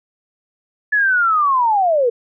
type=linear sweep; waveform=sine; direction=down; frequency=1729 to 453.4 Hz; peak=-12 dBFS; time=0.92-2.1 s; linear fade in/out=10 ms; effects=none